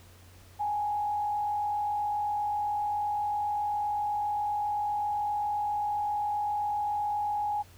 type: tone with frequency modulation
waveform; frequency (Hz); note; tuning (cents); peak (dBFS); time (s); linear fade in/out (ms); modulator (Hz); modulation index
sine; 830.6; G#5; 0; -27; 0.59-7.63; 20; 47.6; 0.4
effects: added 90 Hz sine -53 dBFS peak until 7.77 s + pink hiss -57 dBFS RMS until 7.77 s